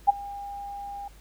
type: tone with ADSR envelope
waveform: sine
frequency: 805 Hz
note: G5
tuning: 46 cents sharp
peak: -11 dBFS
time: 0.07-1.08 s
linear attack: 23 ms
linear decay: 16 ms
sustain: -23 dB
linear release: 4 ms
effects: added 50 Hz sine -49 dBFS peak until 1.2 s + pink hiss -56 dBFS RMS until 1.2 s